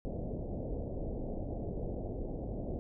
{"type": "low-pass noise", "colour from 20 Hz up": "pink", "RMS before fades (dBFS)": -38, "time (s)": [0.05, 2.79], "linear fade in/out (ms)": 0, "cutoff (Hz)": 670, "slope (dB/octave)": 48, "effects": []}